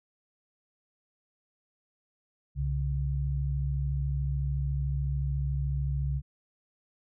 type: tone pair together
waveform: sine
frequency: 65.41 / 139.2 Hz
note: C2 / C#3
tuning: 0 / +8 cents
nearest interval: octave + minor second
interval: 1308 cents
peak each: -29 / -30 dBFS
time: 2.55-6.22 s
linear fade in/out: 50 ms
effects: none